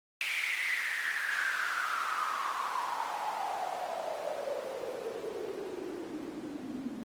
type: noise with band-pass filter sweep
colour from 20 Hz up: white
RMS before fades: -35 dBFS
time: 0.21-7.03 s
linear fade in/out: 0 ms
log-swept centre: 2400 to 240 Hz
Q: 7.9
effects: Opus 24 kbps